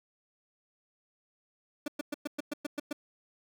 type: tone bursts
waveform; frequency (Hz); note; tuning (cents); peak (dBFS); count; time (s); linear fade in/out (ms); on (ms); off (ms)
30% pulse; 293.7; D4; 0; -29; 9; 1.86-2.929; 5; 21; 110
effects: none